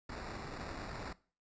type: noise with sample-and-hold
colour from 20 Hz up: pink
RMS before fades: -44 dBFS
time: 0.09-1.13 s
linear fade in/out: 5 ms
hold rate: 3150 Hz
effects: noise-tail reverb RT60 0.4 s tail -20 dB re dry + resampled to 16000 Hz